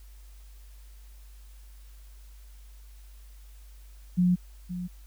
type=tone with echo; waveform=sine; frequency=179.1 Hz; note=F3; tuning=44 cents sharp; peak=-19 dBFS; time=4.17-4.36 s; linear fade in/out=20 ms; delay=520 ms; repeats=1; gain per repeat=-12 dB; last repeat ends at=4.88 s; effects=added 50 Hz sine -46 dBFS peak until 5.06 s + white hiss -61 dBFS RMS until 5.06 s